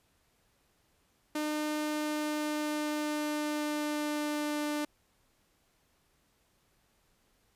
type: tone with pitch glide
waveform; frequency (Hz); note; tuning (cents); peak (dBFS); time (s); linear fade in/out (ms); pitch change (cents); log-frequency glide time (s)
sawtooth; 302.8 to 297.4; D#4 to D4; -47 to +22; -27; 1.35-4.85; 5; -31; 1.77-4.66
effects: pink hiss -71 dBFS RMS until 7.55 s + resampled to 32000 Hz